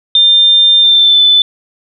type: tone with pitch glide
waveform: sine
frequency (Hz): 3600 to 3512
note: A7 to A7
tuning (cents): +39 to -4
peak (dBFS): -4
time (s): 0.15-1.42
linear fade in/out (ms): 2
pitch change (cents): -43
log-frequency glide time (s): 0.81-1.22
effects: none